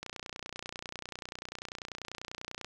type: click train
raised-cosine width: 0.2 ms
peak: -22 dBFS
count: 80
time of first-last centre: 0.03-2.646 s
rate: 30.2 Hz
effects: none